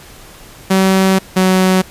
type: tone pair in turn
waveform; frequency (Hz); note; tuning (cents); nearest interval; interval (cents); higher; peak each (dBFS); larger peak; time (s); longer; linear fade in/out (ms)
sawtooth; 190.5 / 186.69; G3 / F#3; -49 / +16; unison; 35; first; -5; neither; 0.7-1.19 / 1.36-1.82; first; 10
effects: pink hiss -38 dBFS RMS until 1.9 s + resampled to 32000 Hz